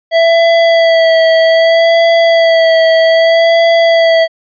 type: tone with vibrato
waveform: square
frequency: 660 Hz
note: E5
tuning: 2 cents sharp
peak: -6 dBFS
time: 0.11-4.28 s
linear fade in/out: 50 ms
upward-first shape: sine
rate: 0.63 Hz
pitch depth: 23 cents each way
effects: resampled to 11025 Hz